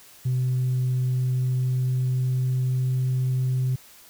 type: tone with pitch glide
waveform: sine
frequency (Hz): 127.4 to 128.58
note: C3 to C3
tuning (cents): -46 to -30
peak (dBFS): -19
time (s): 0.25-3.76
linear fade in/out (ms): 10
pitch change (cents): +16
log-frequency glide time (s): 0.98-3.02
effects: tanh soft clip ceiling -18 dBFS + white hiss -50 dBFS RMS until 4.09 s